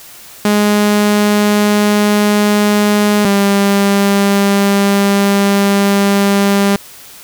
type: tone pair in turn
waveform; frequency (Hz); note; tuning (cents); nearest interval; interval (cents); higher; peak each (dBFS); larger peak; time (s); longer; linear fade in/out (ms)
sawtooth; 207.7 / 199.64; G#3 / G3; 0 / +32; minor second; 68; first; -5; neither; 0.45-3.25 / 3.25-6.76; second; 2
effects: white hiss -36 dBFS RMS until 7.23 s